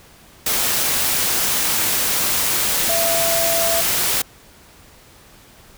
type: tone in noise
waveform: sine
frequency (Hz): 670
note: E5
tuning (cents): +28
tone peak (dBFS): -20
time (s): 2.89-3.81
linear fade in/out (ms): 5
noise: white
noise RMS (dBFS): -19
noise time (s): 0.46-4.22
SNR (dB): -4
effects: pink hiss -47 dBFS RMS until 5.77 s